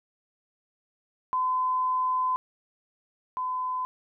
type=tone pair in turn; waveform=sine; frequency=1019 / 1014.9 Hz; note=C6 / B5; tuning=-46 / +47 cents; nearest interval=unison; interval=7 cents; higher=first; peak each=-23 / -27 dBFS; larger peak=first; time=1.33-2.36 / 3.37-3.85 s; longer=first; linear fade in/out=0 ms; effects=none